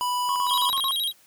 square tone, 987.8 Hz, B5, in tune, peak -24 dBFS, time 0.01-0.7 s, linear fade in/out 0 ms
triangle tone bursts, 1082 Hz, C#6, 42 cents flat, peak -24 dBFS, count 6, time 0.29-0.909 s, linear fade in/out 0 ms, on 69 ms, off 41 ms
square tone with vibrato, 3520 Hz, A7, in tune, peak -24 dBFS, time 0.46-1.13 s, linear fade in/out 50 ms, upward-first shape square, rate 13 Hz, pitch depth 150 cents each way
clicks, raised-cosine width 0.2 ms, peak -19 dBFS, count 2, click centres 0.729 / 0.778 s
effects white hiss -57 dBFS RMS until 1.26 s

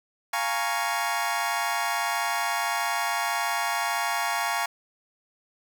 25% pulse chord, Bb minor seventh, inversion second, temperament equal, 698.5 / 830.6 / 932.3 / 1108.7 Hz, F5 / Ab5 / Bb5 / Db6, 0 / 0 / 0 / 0 cents, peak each -27 dBFS, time 0.33-4.66 s, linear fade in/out 5 ms, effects none

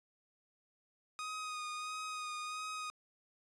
sawtooth tone with vibrato, 1244.5 Hz, D#6, in tune, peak -36 dBFS, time 1.19-2.9 s, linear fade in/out 0 ms, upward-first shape sine, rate 1.5 Hz, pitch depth 23 cents each way, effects resampled to 22050 Hz + 13-bit

